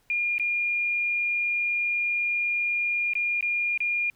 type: tone with dropouts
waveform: sine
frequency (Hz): 2416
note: D7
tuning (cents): +48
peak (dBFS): -23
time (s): 0.1-4.1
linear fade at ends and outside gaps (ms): 1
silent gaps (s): 0.382-0.397 / 3.135-3.153 / 3.409-3.426 / 3.776-3.804
effects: pink hiss -66 dBFS RMS until 4.15 s